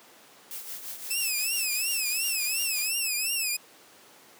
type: noise with tremolo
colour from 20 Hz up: blue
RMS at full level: -36 dBFS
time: 0.51-2.88 s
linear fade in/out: 0 ms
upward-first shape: triangle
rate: 5.8 Hz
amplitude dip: 65%
type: tone with vibrato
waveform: 10% pulse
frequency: 2600 Hz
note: E7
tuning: 24 cents flat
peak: -18 dBFS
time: 1.1-3.57 s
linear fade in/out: 10 ms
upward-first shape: triangle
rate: 2.8 Hz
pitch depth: 150 cents each way
effects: pink hiss -53 dBFS RMS until 4.39 s + high-pass 300 Hz 12 dB/octave